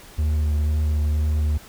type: tone with vibrato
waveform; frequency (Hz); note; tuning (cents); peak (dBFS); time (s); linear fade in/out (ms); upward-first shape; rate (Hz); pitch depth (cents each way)
triangle; 75.7; D#2; -47; -16; 0.18-1.58; 10; sine; 2; 16
effects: pink hiss -45 dBFS RMS until 1.68 s